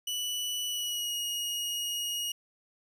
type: tone with pitch glide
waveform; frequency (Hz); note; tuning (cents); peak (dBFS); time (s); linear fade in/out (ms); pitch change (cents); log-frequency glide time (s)
sawtooth; 2960 to 2879; F#7 to F#7; 0 to -48; -28; 0.07-2.32; 5; -48; 0.68-1.15
effects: none